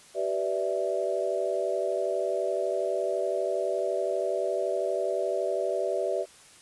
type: chord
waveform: sine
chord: E minor seventh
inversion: first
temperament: equal with one note detuned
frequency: 384.6 / 493.9 / 587.3 / 659.3 Hz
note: G4 / B4 / D5 / E5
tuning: -33 / 0 / 0 / 0 cents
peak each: -31 / -33 / -30 / -31 dBFS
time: 0.14-6.26 s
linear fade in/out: 50 ms
effects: white hiss -53 dBFS RMS until 6.61 s + resampled to 24000 Hz